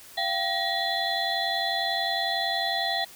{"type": "tone cluster", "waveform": "sine", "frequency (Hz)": [685, 776, 1895, 3428, 4054], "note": ["F5", "G5", "A#6", "A7", "B7"], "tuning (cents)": [-34, -18, 28, -46, 45], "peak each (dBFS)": -31, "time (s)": [0.17, 3.05], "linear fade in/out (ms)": 10, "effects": ["white hiss -48 dBFS RMS until 3.15 s"]}